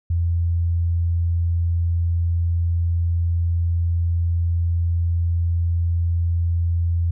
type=tone; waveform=sine; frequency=85 Hz; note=F2; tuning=46 cents flat; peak=-17 dBFS; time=0.1-7.11 s; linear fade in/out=5 ms; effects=none